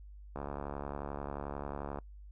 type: click train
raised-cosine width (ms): 1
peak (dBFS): -25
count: 117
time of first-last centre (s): 0.36-1.987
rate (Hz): 71.3
effects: noise-tail reverb RT60 0.1 s tail -24 dB re dry + added 50 Hz sine -48 dBFS peak until 2.31 s